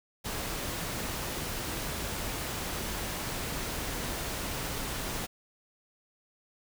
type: noise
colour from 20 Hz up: pink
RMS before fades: -35 dBFS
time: 0.24-5.27 s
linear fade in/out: 20 ms
effects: none